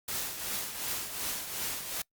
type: noise with tremolo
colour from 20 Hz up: white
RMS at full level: -33 dBFS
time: 0.08-2.02 s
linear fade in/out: 5 ms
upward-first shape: triangle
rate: 2.7 Hz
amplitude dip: 60%
effects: noise-tail reverb RT60 0.1 s tail -24 dB re dry + Opus 48 kbps